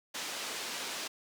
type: band-pass noise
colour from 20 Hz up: white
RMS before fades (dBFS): -39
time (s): 0.14-1.08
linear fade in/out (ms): 10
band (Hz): 240 to 5800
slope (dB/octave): 12
effects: none